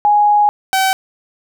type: tone pair in turn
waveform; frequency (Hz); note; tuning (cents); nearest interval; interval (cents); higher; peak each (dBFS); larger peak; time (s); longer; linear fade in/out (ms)
sine / sawtooth; 830.6 / 765.4; G#5 / G5; 0 / -42; minor second; 142; first; -8; neither; 0.05-0.49 / 0.73-0.93; first; 0
effects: none